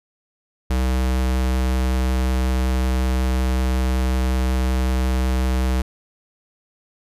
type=tone; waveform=square; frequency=63.9 Hz; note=C2; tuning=40 cents flat; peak=-18 dBFS; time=0.7-5.82 s; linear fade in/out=5 ms; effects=resampled to 32000 Hz

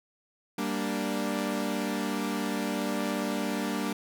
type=chord; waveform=sawtooth; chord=G minor; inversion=none; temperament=equal; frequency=196 / 233.1 / 293.7 Hz; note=G3 / Bb3 / D4; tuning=0 / 0 / 0 cents; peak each=-29 dBFS; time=0.58-3.93 s; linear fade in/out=5 ms; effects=none

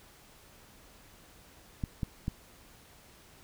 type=clicks; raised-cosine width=5 ms; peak=-19 dBFS; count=3; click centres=1.838 / 2.032 / 2.281 s; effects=pink hiss -57 dBFS RMS until 3.43 s

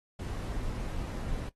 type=noise; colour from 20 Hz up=brown; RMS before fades=-35 dBFS; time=0.19-1.49 s; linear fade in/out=5 ms; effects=noise-tail reverb RT60 0.1 s tail -17 dB re dry + AAC 32 kbps

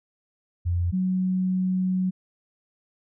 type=tone pair in turn; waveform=sine; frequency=87.31 / 185.37 Hz; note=F2 / F#3; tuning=0 / +3 cents; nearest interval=octave + minor second; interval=1303 cents; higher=second; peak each=-21 dBFS; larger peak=neither; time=0.65-0.92 / 0.92-2.11 s; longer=second; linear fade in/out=20 ms; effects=none

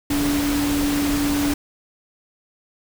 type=tone in noise; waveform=sine; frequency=288 Hz; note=D4; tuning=34 cents flat; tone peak=-19 dBFS; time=0.1-1.54 s; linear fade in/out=5 ms; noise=pink; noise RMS=-26 dBFS; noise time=0.1-1.54 s; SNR=+4 dB; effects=none

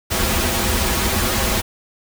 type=noise with comb filter; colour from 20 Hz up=pink; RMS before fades=-19 dBFS; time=0.1-1.62 s; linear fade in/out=20 ms; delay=6.8 ms; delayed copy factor=-0.75; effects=none

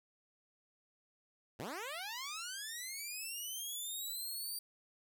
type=linear sweep; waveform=10% pulse; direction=up; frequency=94.4 to 4699 Hz; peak=-33 dBFS; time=1.59-4.59 s; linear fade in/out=5 ms; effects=none

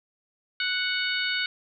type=harmonic tone with a mistuned harmonic; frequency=740 Hz; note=F#5; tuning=in tune; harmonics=2 / 3 / 4 / 5 / 6; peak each=-29 / -31 / -32 / -33 / -34 dBFS; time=0.6-1.46 s; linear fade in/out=2 ms; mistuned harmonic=6; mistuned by=-17 cents; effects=none

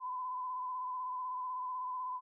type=tone with vibrato; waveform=sine; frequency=1011 Hz; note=B5; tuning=40 cents sharp; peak=-36 dBFS; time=0-2.21 s; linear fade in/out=50 ms; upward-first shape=square; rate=16 Hz; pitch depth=23 cents each way; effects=none

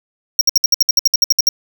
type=tone bursts; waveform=square; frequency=5588 Hz; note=F8; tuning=in tune; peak=-8 dBFS; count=14; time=0.39-1.49 s; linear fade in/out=2 ms; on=21 ms; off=62 ms; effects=7-bit

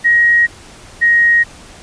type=tone pair in turn; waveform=sine; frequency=1889 / 1879.4 Hz; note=A#6 / A#6; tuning=+22 / +14 cents; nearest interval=unison; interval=8 cents; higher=first; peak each=-7 dBFS; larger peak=neither; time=0.04-0.47 / 1.01-1.44 s; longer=neither; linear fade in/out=20 ms; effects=pink hiss -38 dBFS RMS until 1.82 s + resampled to 22050 Hz

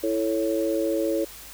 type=chord; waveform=sine; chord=A major; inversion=second; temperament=equal; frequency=329.6 / 440 / 554.4 Hz; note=E4 / A4 / C#5; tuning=0 / 0 / 0 cents; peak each=-25 / -28 / -26 dBFS; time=0.03-1.25 s; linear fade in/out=10 ms; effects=added 50 Hz sine -51 dBFS peak until 1.53 s + white hiss -43 dBFS RMS until 1.53 s

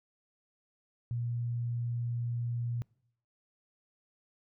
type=tone; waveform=sine; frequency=119.1 Hz; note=A#2; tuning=38 cents sharp; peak=-31 dBFS; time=1.11-2.82 s; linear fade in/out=0 ms; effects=noise-tail reverb RT60 0.7 s tail -25 dB re dry

